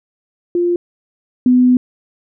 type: tone pair in turn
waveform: sine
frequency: 349.2 / 250.4 Hz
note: F4 / B3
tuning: 0 / +24 cents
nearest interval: tritone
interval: 576 cents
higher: first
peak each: -12 / -7 dBFS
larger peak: second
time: 0.55-0.76 / 1.46-1.77 s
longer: second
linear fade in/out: 2 ms
effects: none